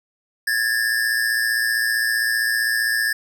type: tone pair together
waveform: square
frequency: 1661.2 / 1776.6 Hz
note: G#6 / A6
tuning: 0 / +16 cents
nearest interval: minor second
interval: 116 cents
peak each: -22 dBFS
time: 0.47-3.13 s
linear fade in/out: 5 ms
effects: none